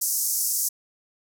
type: band-pass noise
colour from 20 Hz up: white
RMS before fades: -25 dBFS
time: 0.01-0.69 s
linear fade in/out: 10 ms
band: 5400 to 15000 Hz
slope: 48 dB/octave
effects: none